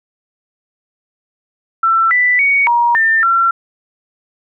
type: tone with pitch steps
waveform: sine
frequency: 1340 / 1982 / 2238 / 949 / 1797 / 1360 Hz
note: E6 / B6 / C#7 / A#5 / A6 / F6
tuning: +28 / +6 / +16 / +31 / +36 / -46 cents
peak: -9 dBFS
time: 1.83-3.51 s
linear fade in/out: 5 ms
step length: 280 ms
effects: none